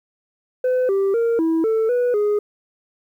sine tone with pitch steps, 507 / 391.6 / 463.6 / 325.4 / 443.8 / 490.2 / 415.7 Hz, B4 / G4 / A#4 / E4 / A4 / B4 / G#4, +45 / -2 / -10 / -22 / +15 / -13 / +2 cents, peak -13 dBFS, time 0.64-2.39 s, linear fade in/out 5 ms, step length 250 ms, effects tanh soft clip ceiling -15 dBFS + 9-bit

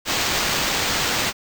violet noise with sample-and-hold, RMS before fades -22 dBFS, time 0.05-1.33 s, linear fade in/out 50 ms, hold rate 11025 Hz, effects none

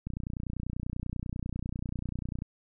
click train, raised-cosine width 5 ms, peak -22 dBFS, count 72, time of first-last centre 0.07-2.421 s, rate 30.2 Hz, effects none

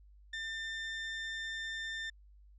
30% pulse tone, 1795 Hz, A6, 34 cents sharp, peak -35 dBFS, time 0.33-2.1 s, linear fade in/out 5 ms, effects added 50 Hz sine -56 dBFS peak until 2.58 s + resampled to 16000 Hz

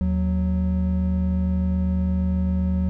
triangle tone pair together, 77.5 / 184.33 Hz, D#2 / F#3, -6 / -6 cents, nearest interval octave + minor third, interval 1500 cents, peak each -20 dBFS, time 0.01-2.89 s, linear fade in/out 0 ms, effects none

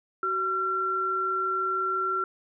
sine tone pair together, 377.2 / 1363 Hz, F#4 / F6, +33 / -43 cents, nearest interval octave + minor seventh, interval 2224 cents, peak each -33 / -25 dBFS, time 0.23-2.24 s, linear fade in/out 2 ms, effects none

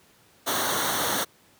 pink noise with comb filter, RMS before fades -26 dBFS, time 0.46-1.25 s, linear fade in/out 20 ms, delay 0.4 ms, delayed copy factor -0.75, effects pink hiss -58 dBFS RMS until 1.59 s + high-pass 100 Hz 12 dB/octave

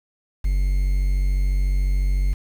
triangle tone with quantisation, 47 Hz, F#1, 28 cents sharp, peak -15 dBFS, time 0.44-2.34 s, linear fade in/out 10 ms, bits 7, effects none

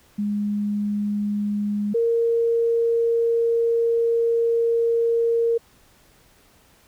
sine tone pair in turn, 206.4 / 463.4 Hz, G#3 / A#4, -10 / -10 cents, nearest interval octave + major second, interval 1400 cents, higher second, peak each -21 / -17 dBFS, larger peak second, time 0.18-1.94 / 1.94-5.58 s, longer second, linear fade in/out 10 ms, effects pink hiss -56 dBFS RMS until 6.87 s

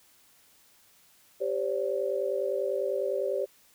sine chord, G suspended fourth, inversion none, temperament equal with one note detuned, 392 / 523.3 / 573.3 Hz, G4 / C5 / D5, 0 / 0 / -42 cents, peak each -31 dBFS, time 1.4-3.46 s, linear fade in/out 20 ms, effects white hiss -61 dBFS RMS until 3.74 s

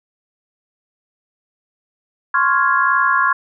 sine chord, Db major seventh, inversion third, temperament equal, 1046.5 / 1108.7 / 1396.9 / 1661.2 Hz, C6 / Db6 / F6 / Ab6, 0 / 0 / 0 / 0 cents, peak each -18 dBFS, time 2.34-3.33 s, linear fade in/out 5 ms, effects none

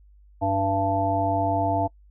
harmonic tone, 97.6 Hz, G2, 7 cents flat, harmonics 1 / 3 / 5 / 7 / 9, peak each -28 / -28 / -35 / -24 / -27 dBFS, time 0.41-1.88 s, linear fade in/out 20 ms, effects noise-tail reverb RT60 0.1 s tail -24 dB re dry + added 50 Hz sine -50 dBFS peak until 2.1 s

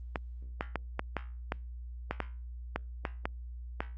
clicks, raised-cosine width 0.5 ms, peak -16 dBFS, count 12, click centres 0.158 / 0.609 / 0.757 / 0.994 / 1.167 / 1.521 / 2.11 / 2.203 / 2.76 / 3.052 / 3.255 / 3.805 s, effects added 60 Hz sine -40 dBFS peak until 3.97 s + Opus 32 kbps

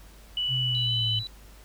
sine tone with pitch glide, 2960 to 3012 Hz, F#7 to F#7, 0 to +30 cents, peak -25 dBFS, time 0.37-1.19 s, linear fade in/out 2 ms, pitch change +30 cents, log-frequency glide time 0.83-0.91 s
sine exponential sweep, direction down, 130.81 to 110 Hz, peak -28 dBFS, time 0.48-1.24 s, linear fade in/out 50 ms
sine tone, 3951 Hz, B7, in tune, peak -33 dBFS, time 0.75-1.27 s, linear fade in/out 0 ms
effects added 50 Hz sine -48 dBFS peak until 1.64 s + pink hiss -54 dBFS RMS until 1.64 s

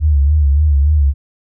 sine tone with vibrato, 73 Hz, D2, 10 cents flat, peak -8 dBFS, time 0-1.14 s, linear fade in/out 50 ms, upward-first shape sine, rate 3.5 Hz, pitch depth 93 cents each way, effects none

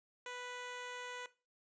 10% pulse tone, 493.9 Hz, B4, in tune, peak -35 dBFS, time 0.26-1.26 s, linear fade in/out 2 ms, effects noise-tail reverb RT60 0.3 s tail -17 dB re dry + resampled to 16000 Hz

